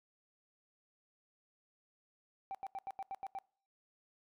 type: tone bursts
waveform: sine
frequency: 778 Hz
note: G5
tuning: 13 cents flat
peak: -37 dBFS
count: 8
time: 2.51-3.387 s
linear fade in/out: 0 ms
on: 37 ms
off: 83 ms
effects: noise-tail reverb RT60 0.5 s tail -26 dB re dry + tanh soft clip ceiling -37 dBFS